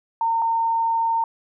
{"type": "tone pair in turn", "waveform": "sine", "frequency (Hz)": [913, 913], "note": ["A#5", "A#5"], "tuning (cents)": [-36, -36], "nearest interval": "unison", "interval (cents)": 0, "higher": "neither", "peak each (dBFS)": -18, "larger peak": "neither", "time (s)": [[0.21, 0.42], [0.42, 1.24]], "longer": "second", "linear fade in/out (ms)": 2, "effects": []}